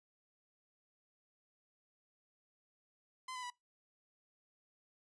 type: tone with pitch steps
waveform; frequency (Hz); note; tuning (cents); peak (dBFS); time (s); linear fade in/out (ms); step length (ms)
sawtooth; 1029 / 1004.9 / 981.4; C6 / B5 / B5; -29 / +30 / -11; -39; 3.28-3.502; 5; 74
effects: noise-tail reverb RT60 0.2 s tail -23 dB re dry + resampled to 22050 Hz